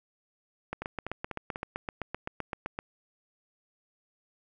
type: two click trains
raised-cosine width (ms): 0.5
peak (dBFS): -18 / -20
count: 17 / 4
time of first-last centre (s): 0.73-2.789 / 0.82-1.559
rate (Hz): 7.77 / 4.06
effects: none